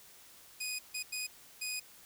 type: tone bursts at uneven times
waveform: 15% pulse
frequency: 2489 Hz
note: D#7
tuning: in tune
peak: -29 dBFS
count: 4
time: 0.6-0.79 / 0.94-1.03 / 1.12-1.27 / 1.61-1.8 s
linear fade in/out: 10 ms
effects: white hiss -57 dBFS RMS until 2.05 s